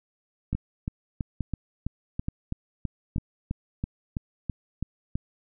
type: two click trains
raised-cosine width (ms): 5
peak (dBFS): -16 / -16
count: 4 / 15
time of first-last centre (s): 0.53-3.162 / 0.55-5.155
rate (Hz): 1.14 / 3.04
effects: none